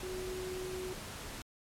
sine tone in noise, 370 Hz, F#4, in tune, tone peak -38 dBFS, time 0.03-0.93 s, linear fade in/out 2 ms, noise pink, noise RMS -44 dBFS, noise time 0-1.42 s, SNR +3 dB, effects low-pass 12000 Hz 12 dB/octave + MP3 96 kbps

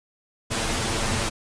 pink noise with comb filter, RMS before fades -25 dBFS, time 0.5-1.3 s, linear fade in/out 20 ms, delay 8.9 ms, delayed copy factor +0.85, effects resampled to 22050 Hz

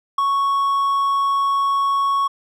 triangle tone with ADSR envelope, 1108.7 Hz, C#6, in tune, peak -10 dBFS, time 0.18-2.28 s, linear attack 6 ms, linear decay 6 ms, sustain -4 dB, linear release 13 ms, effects none

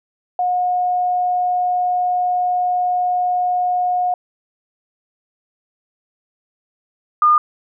sine tone pair in turn, 722 / 1214.3 Hz, F#5 / D#6, -43 / -43 cents, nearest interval major sixth, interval 900 cents, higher second, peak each -15 / -9 dBFS, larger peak second, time 0.39-4.14 / 7.22-7.38 s, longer first, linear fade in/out 2 ms, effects none

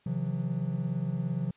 triangle tone cluster, 133.6 / 162.5 / 180 Hz, C3 / E3 / F#3, +36 / -24 / -47 cents, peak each -31 dBFS, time 0.06-1.51 s, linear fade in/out 5 ms, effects white hiss -65 dBFS RMS until 1.56 s + resampled to 8000 Hz

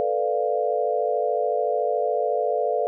sine chord, B half-diminished seventh, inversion third, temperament equal, 440 / 493.9 / 587.3 / 698.5 Hz, A4 / B4 / D5 / F5, 0 / 0 / 0 / 0 cents, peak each -26 dBFS, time 0-2.87 s, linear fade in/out 0 ms, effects none

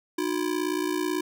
square ring-modulated tone, 333.9 Hz, E4, 22 cents sharp, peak -23 dBFS, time 0.18-1.21 s, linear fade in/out 5 ms, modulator 29.1 Hz, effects none

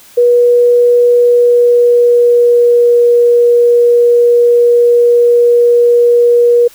sine tone with pitch glide, 483.5 to 478.2 Hz, B4 to A#4, -37 to +44 cents, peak -4 dBFS, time 0.17-6.68 s, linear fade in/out 10 ms, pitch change -19 cents, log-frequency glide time 1.16-3.02 s, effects white hiss -40 dBFS RMS until 6.74 s

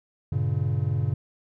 triangle chord, G diminished, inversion none, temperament just, 98 / 117.6 / 141.12 Hz, G2 / Bb2 / Db3, 0 / +16 / +31 cents, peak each -25 dBFS, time 0.32-1.14 s, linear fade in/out 5 ms, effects none

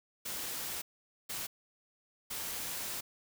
white noise bursts at uneven times, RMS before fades -39 dBFS, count 3, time 0.25-0.82 / 1.29-1.47 / 2.3-3.01 s, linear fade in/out 10 ms, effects none

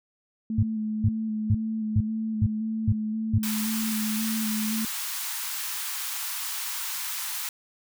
sine tone with vibrato, 218.1 Hz, A3, 15 cents flat, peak -26 dBFS, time 0.5-4.85 s, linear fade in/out 2 ms, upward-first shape square, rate 1.9 Hz, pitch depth 20 cents each way
sine tone bursts, 103.9 Hz, G#2, 1 cent sharp, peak -17 dBFS, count 7, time 0.58-3.383 s, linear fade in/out 5 ms, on 49 ms, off 410 ms
white high-pass noise, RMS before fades -32 dBFS, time 3.43-7.49 s, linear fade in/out 2 ms, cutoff 850 Hz, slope 48 dB/octave
effects none

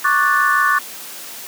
sine chord, D major seventh, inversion third, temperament equal, 1108.7 / 1174.7 / 1480 / 1760 Hz, C#6 / D6 / F#6 / A6, 0 / 0 / 0 / 0 cents, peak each -18 dBFS, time 0.04-0.79 s, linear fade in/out 10 ms, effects white hiss -33 dBFS RMS until 1.47 s + high-pass 200 Hz 12 dB/octave

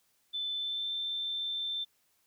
sine tone with pitch glide, 3520 to 3557 Hz, A7 to A7, 0 to +18 cents, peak -32 dBFS, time 0.33-1.85 s, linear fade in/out 20 ms, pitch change +18 cents, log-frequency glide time 0.54-0.92 s, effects white hiss -72 dBFS RMS until 2.26 s

